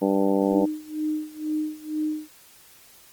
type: harmonic tone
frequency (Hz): 98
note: G2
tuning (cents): 0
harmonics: 2 / 3 / 4 / 5 / 6 / 7 / 8 / 9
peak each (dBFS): -25 / -23 / -27 / -25 / -29 / -37 / -34 / -34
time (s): 0.01-0.66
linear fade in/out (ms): 20
type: tone with tremolo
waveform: sine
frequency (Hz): 307.2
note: D#4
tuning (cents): -22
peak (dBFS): -22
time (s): 0.49-2.29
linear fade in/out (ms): 50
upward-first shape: sine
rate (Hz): 2.1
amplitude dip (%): 90
effects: white hiss -52 dBFS RMS until 3.12 s + Opus 24 kbps